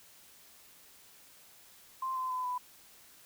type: tone with pitch steps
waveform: sine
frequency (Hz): 1046.5 / 1029.1 / 1012 / 995.2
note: C6 / C6 / B5 / B5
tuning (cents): 0 / -29 / +42 / +13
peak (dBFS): -32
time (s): 2.02-2.58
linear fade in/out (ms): 5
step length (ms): 140
effects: white hiss -58 dBFS RMS until 3.25 s